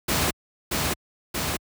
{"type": "noise with echo", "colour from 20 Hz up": "pink", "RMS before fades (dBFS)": -23, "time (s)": [0.08, 0.31], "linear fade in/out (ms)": 10, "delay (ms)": 630, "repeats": 2, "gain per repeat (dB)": -2, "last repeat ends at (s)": 1.57, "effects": ["high-pass 60 Hz 12 dB/octave"]}